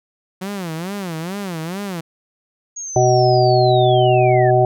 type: tone with vibrato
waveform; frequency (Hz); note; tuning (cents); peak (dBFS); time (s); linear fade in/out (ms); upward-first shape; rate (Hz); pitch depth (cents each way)
sawtooth; 179.9; F#3; -48; -20; 0.41-2.01; 10; sine; 2.3; 220
type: linear sweep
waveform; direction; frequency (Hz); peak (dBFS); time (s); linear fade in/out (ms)
sine; down; 6645 to 1661.2; -26; 2.76-4.51; 10
type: harmonic tone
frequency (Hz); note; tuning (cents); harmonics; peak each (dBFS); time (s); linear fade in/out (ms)
125; B2; +21; 1 / 3 / 5 / 6; -16 / -16 / -16 / -16; 2.96-4.65; 2
effects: none